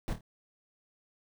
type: noise with echo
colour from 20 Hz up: brown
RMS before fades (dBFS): -32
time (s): 0.08-0.13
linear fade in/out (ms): 0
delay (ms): 26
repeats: 3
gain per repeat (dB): -8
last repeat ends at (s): 0.208
effects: none